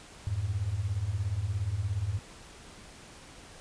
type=beating tone pair; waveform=sine; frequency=87.31 / 104.31 Hz; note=F2 / G#2; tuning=0 / +8 cents; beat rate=17 Hz; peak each=-33 / -30 dBFS; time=0.27-2.19 s; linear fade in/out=0 ms; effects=pink hiss -50 dBFS RMS until 3.6 s + resampled to 22050 Hz